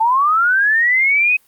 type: linear sweep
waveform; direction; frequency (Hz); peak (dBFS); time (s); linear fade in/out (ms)
sine; up; 865 to 2544; -11; 0-1.37; 10
effects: white hiss -55 dBFS RMS until 1.47 s + Opus 32 kbps